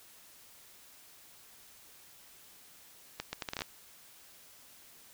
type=accelerating click train; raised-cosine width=0.2 ms; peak=-18 dBFS; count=9; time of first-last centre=3.2-3.619 s; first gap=130 ms; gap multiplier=0.71; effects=white hiss -57 dBFS RMS until 5.13 s